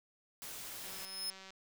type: noise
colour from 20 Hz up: white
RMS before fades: -46 dBFS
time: 0.42-1.05 s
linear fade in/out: 0 ms
type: tone with exponential growth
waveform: sawtooth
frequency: 5180 Hz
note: E8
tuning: 31 cents flat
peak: -32 dBFS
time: 0.56-1.3 s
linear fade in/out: 0 ms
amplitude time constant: 160 ms
type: click train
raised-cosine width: 0.2 ms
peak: -35 dBFS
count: 128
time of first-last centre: 0.84-1.505 s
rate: 191 Hz
effects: none